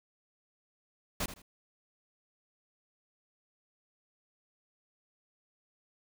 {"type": "noise with echo", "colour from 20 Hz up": "pink", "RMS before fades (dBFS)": -33, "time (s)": [1.2, 1.26], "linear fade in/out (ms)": 5, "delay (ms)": 80, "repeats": 2, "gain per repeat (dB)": -12, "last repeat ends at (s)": 1.42, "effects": []}